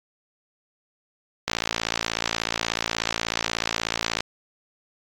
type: click train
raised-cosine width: 0.2 ms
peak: -5 dBFS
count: 155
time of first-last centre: 1.48-4.206 s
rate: 56.5 Hz
effects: AAC 64 kbps